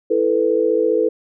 sine chord, E suspended fourth, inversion none, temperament just, 329.6 / 439.5 / 494.4 Hz, E4 / A4 / B4, 0 / -2 / +2 cents, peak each -21 / -17 / -18 dBFS, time 0.1-1.09 s, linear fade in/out 10 ms, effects none

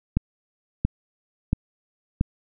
click train, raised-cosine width 5 ms, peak -7 dBFS, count 4, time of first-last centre 0.17-2.211 s, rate 1.47 Hz, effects none

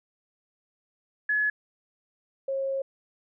sine tone pair in turn, 1700 / 541.1 Hz, G#6 / C#5, +40 / -42 cents, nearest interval octave + minor sixth, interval 1982 cents, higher first, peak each -22 / -26 dBFS, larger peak first, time 1.29-1.5 / 2.48-2.82 s, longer second, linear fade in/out 5 ms, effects none

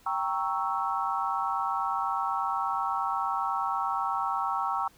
sine chord, G diminished seventh, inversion none, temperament equal, 784 / 932.3 / 1108.7 / 1318.5 Hz, G5 / Bb5 / Db6 / Fb6, 0 / 0 / 0 / 0 cents, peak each -32 dBFS, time 0.06-4.88 s, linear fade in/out 5 ms, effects pink hiss -59 dBFS RMS until 4.97 s

